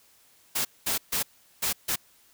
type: noise bursts at uneven times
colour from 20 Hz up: white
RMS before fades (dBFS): -27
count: 5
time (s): 0.55-0.65 / 0.86-0.98 / 1.12-1.23 / 1.62-1.73 / 1.88-1.96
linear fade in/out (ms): 10
effects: white hiss -60 dBFS RMS until 2.33 s